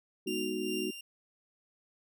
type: chord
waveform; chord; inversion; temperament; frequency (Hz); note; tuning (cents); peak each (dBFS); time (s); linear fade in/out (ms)
sine; G# minor seventh; none; equal; 207.7 / 246.9 / 311.1 / 370; G#3 / B3 / D#4 / F#4; 0 / 0 / 0 / 0; -40 / -40 / -38 / -35; 0.26-0.91; 10
type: tone with tremolo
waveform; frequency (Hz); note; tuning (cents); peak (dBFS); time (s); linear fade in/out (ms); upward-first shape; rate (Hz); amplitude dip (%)
sawtooth; 2787; F7; -4; -33; 0.27-1.01; 5; sine; 2.5; 55
effects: none